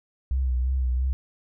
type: tone with vibrato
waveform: sine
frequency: 63.9 Hz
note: C2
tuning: 40 cents flat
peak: -21 dBFS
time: 0.31-1.13 s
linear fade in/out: 0 ms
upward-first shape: sine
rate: 2.9 Hz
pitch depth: 53 cents each way
effects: none